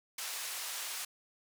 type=band-pass noise; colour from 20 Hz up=white; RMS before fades=-40 dBFS; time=0.18-1.05 s; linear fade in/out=5 ms; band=810 to 11000 Hz; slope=12 dB/octave; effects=none